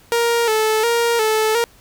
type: tone with vibrato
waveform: sawtooth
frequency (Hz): 451.9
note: A4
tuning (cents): +46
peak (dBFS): -11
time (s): 0.12-1.64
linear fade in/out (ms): 0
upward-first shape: square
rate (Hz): 1.4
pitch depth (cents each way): 63
effects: pink hiss -50 dBFS RMS until 1.8 s